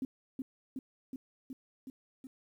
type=tone with echo; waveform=sine; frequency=262.2 Hz; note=C4; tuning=4 cents sharp; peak=-32 dBFS; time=0.02-0.05 s; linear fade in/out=2 ms; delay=370 ms; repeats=6; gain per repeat=-2 dB; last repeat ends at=2.27 s; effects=11-bit